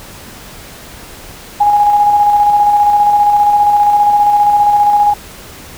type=tone with tremolo; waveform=sine; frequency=826 Hz; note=G#5; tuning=10 cents flat; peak=-5 dBFS; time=1.6-5.14 s; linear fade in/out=10 ms; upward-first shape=square; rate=15 Hz; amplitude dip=30%; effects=pink hiss -33 dBFS RMS until 5.77 s